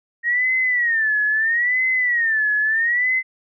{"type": "tone with vibrato", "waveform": "sine", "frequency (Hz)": 1864.7, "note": "A#6", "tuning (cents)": 0, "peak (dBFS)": -16, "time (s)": [0.23, 3.23], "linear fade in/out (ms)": 50, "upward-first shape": "sine", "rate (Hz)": 0.76, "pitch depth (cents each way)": 160, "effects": []}